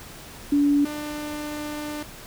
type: tone pair in turn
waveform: sine / sawtooth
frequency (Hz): 287.4 / 298.3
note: D4 / D4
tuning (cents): -37 / +27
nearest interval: minor second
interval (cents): 64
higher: second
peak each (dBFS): -16 / -26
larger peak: first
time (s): 0.52-0.85 / 0.85-2.03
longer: second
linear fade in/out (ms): 5
effects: pink hiss -42 dBFS RMS until 2.26 s